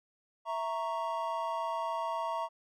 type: chord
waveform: triangle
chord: A# diminished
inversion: second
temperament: equal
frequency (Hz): 659.3 / 932.3 / 1108.7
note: E5 / A#5 / C#6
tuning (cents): 0 / 0 / 0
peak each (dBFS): -35 / -33 / -36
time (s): 0.45-2.49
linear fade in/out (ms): 50
effects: none